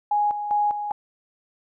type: tone with tremolo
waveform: sine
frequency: 830 Hz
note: G#5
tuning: 1 cent flat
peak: -18 dBFS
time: 0.11-0.92 s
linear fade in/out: 5 ms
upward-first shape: square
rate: 2.5 Hz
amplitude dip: 60%
effects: none